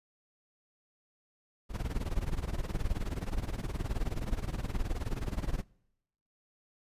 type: noise with tremolo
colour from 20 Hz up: brown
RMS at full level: -30 dBFS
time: 1.69-5.64 s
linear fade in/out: 50 ms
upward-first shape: sine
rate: 19 Hz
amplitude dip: 85%
effects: noise-tail reverb RT60 0.9 s tail -26 dB re dry + resampled to 32000 Hz